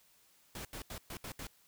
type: noise bursts at uneven times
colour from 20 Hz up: pink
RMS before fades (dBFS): -44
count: 6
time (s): 0.55-0.65 / 0.73-0.82 / 0.9-0.98 / 1.1-1.17 / 1.24-1.32 / 1.39-1.47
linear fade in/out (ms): 2
effects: white hiss -67 dBFS RMS until 1.67 s